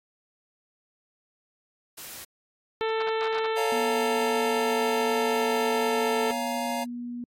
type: noise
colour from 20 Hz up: white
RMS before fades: -41 dBFS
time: 1.97-2.25 s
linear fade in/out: 10 ms
type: harmonic tone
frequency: 444.2 Hz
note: A4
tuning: 16 cents sharp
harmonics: 1 / 2 / 3 / 4 / 5 / 6 / 7 / 8 / 9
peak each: -26 / -32 / -36 / -38 / -40 / -42 / -43 / -44 / -45 dBFS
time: 2.81-6.31 s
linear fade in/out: 0 ms
type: chord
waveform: square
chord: Bb minor seventh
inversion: first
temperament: just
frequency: 559.4 / 699.2 / 839.1 / 932.3 Hz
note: Db5 / F5 / Ab5 / Bb5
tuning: +16 / +2 / +18 / 0 cents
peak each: -36 / -33 / -37 / -34 dBFS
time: 3.56-6.85 s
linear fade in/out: 20 ms
type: tone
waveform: sine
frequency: 241.5 Hz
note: B3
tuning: 39 cents flat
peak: -32 dBFS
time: 3.72-7.24 s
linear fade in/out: 2 ms
effects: AAC 48 kbps